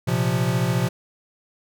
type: chord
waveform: square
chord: Bb suspended second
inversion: none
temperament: equal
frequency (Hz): 116.54 / 130.81 / 174.61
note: Bb2 / C3 / F3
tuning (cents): 0 / 0 / 0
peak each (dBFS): -25 / -24 / -25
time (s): 0.07-0.89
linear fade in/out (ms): 10
effects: none